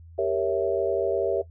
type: chord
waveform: sine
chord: G diminished seventh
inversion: none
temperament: equal with one note detuned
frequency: 394 / 466.2 / 554.4 / 659.3 Hz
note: G4 / Bb4 / Db5 / Fb5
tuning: +9 / 0 / 0 / 0 cents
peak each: -27 dBFS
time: 0.18-1.42 s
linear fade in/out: 10 ms
effects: noise-tail reverb RT60 0.1 s tail -17 dB re dry + added 83 Hz sine -44 dBFS peak until 1.5 s